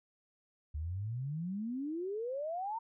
sine exponential sweep, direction up, 71.8 to 935 Hz, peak -35 dBFS, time 0.74-2.79 s, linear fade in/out 10 ms, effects none

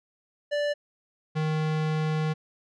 square tone pair in turn, 585 / 155.71 Hz, D5 / D#3, -7 / +2 cents, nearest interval octave + major seventh, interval 2291 cents, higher first, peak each -25 dBFS, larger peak neither, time 0.51-0.74 / 1.35-2.34 s, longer second, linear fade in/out 20 ms, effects low-pass 4000 Hz 12 dB/octave

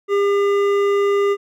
triangle tone with hard clipping, 402.3 Hz, G4, 45 cents sharp, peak -16 dBFS, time 0.08-1.37 s, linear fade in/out 50 ms, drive 15 dB, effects none

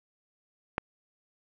click, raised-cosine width 0.5 ms, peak -12 dBFS, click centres 0.781 s, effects none

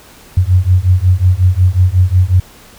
sine beating tone pair, 88.9 / 94.4 Hz, F2 / F#2, +31 / +35 cents, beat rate 5.5 Hz, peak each -10 / -10 dBFS, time 0.37-2.4 s, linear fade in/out 5 ms, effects pink hiss -40 dBFS RMS until 2.78 s

